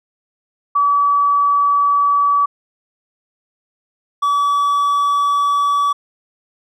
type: tone pair in turn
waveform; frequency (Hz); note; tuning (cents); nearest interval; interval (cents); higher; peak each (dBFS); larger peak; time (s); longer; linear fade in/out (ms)
sine / triangle; 1145 / 1145; D6 / D6; -44 / -44; unison; 0; neither; -11; neither; 0.75-2.46 / 4.22-5.93; neither; 10
effects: none